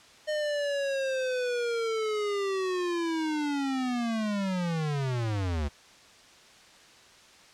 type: linear sweep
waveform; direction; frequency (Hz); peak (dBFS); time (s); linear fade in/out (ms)
square; down; 613 to 69.2; -28; 0.27-5.69; 20
effects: white hiss -54 dBFS RMS until 7.53 s + low-pass 6000 Hz 12 dB/octave